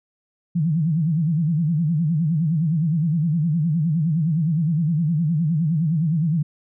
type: tone with vibrato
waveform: sine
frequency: 160.1 Hz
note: D#3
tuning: 50 cents sharp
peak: -17 dBFS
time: 0.55-6.43 s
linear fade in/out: 10 ms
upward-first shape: sine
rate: 9.7 Hz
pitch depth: 160 cents each way
effects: none